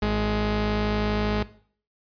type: tone pair together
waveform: sawtooth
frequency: 52.42 / 209.7 Hz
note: G#1 / G#3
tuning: +17 / +17 cents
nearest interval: 2 octaves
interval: 2400 cents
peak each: -22 / -19 dBFS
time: 0.02-1.43 s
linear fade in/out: 5 ms
effects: noise-tail reverb RT60 0.5 s tail -17 dB re dry + resampled to 11025 Hz